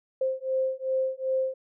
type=beating tone pair; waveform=sine; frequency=523.3 / 525.9 Hz; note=C5 / C5; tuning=0 / +9 cents; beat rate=2.6 Hz; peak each=-28 dBFS; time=0.21-1.54 s; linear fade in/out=5 ms; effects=none